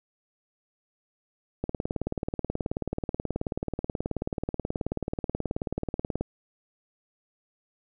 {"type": "click train", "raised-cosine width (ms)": 2, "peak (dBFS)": -15, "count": 86, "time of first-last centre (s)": [1.64, 6.21], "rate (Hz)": 18.6, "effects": []}